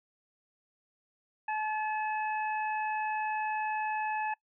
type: harmonic tone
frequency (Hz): 860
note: A5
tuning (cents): -40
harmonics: 1 / 2 / 3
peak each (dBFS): -31 / -37 / -41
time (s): 1.48-4.34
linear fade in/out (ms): 5
effects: noise-tail reverb RT60 0.1 s tail -24 dB re dry